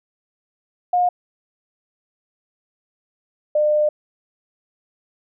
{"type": "tone pair in turn", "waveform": "sine", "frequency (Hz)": [716, 602.1], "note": ["F5", "D5"], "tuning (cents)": [43, 43], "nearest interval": "minor third", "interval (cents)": 300, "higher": "first", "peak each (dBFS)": -14, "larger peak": "neither", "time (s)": [[0.93, 1.09], [3.55, 3.89]], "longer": "second", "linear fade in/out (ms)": 5, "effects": []}